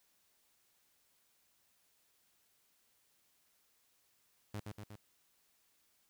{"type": "tone with echo", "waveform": "sawtooth", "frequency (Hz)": 104.3, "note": "G#2", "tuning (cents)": 8, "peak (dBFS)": -36, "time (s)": [4.54, 4.6], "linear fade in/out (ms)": 5, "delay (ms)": 120, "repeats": 3, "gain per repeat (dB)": -3, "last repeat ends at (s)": 4.96, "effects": ["white hiss -74 dBFS RMS until 6.09 s"]}